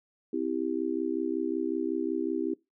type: chord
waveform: sine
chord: C major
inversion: none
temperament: just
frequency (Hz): 261.6 / 327 / 392.4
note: C4 / E4 / G4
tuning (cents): 0 / -14 / +2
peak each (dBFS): -33 / -30 / -33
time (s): 0.33-2.54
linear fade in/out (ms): 5
effects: noise-tail reverb RT60 0.2 s tail -21 dB re dry